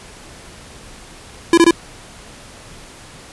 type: tone bursts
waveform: square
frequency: 336.8 Hz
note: E4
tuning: 37 cents sharp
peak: -7 dBFS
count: 3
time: 1.53-1.709 s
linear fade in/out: 2 ms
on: 45 ms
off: 22 ms
effects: pink hiss -39 dBFS RMS until 3.32 s + resampled to 24000 Hz